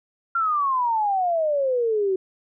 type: exponential sweep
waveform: sine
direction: down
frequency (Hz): 1388 to 370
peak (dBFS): -19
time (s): 0.35-2.16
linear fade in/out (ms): 5
effects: none